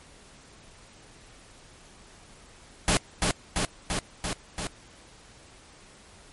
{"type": "noise with echo", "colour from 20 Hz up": "pink", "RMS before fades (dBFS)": -22, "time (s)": [2.88, 2.97], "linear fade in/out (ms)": 0, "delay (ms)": 340, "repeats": 5, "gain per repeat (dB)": -2, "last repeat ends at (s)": 4.67, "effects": ["pink hiss -52 dBFS RMS until 6.32 s", "MP3 48 kbps"]}